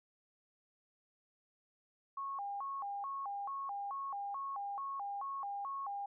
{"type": "tone with vibrato", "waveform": "sine", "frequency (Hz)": 940, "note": "A#5", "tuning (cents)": 14, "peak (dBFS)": -38, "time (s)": [2.17, 6.06], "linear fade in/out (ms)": 5, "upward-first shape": "square", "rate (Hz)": 2.3, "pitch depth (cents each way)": 270, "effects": []}